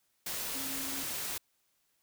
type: tone in noise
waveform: sine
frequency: 270.7 Hz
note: C#4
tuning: 41 cents flat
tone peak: -43 dBFS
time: 0.55-1.03 s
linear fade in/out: 5 ms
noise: white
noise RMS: -37 dBFS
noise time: 0.26-1.38 s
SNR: -9 dB
effects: white hiss -75 dBFS RMS until 2.02 s